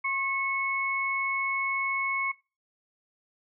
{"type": "tone pair together", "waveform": "sine", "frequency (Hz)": [1078.6, 2200], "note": ["C#6", "C#7"], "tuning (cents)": [-48, -14], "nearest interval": "octave", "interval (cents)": 1234, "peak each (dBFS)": [-31, -27], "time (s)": [0.04, 2.32], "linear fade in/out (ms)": 10, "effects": ["noise-tail reverb RT60 0.3 s tail -21 dB re dry"]}